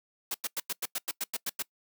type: noise bursts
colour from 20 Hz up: white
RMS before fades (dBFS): -32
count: 11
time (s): 0.31-1.624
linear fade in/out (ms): 5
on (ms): 34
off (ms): 94
effects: noise-tail reverb RT60 0.1 s tail -23 dB re dry + high-pass 200 Hz 12 dB/octave